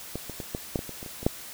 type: clicks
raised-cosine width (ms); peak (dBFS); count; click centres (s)
2; -18 / -23 / -21 / -16 / -12 / -19 / -25 / -26 / -27 / -24 / -7; 11; 0.156 / 0.297 / 0.402 / 0.549 / 0.758 / 0.791 / 0.893 / 1.029 / 1.062 / 1.23 / 1.265
effects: white hiss -42 dBFS RMS until 1.53 s